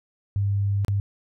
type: tone with dropouts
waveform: sine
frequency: 100 Hz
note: G2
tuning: 35 cents sharp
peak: -20 dBFS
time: 0.36-1 s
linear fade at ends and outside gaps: 0 ms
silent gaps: 0.848-0.882 s
effects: none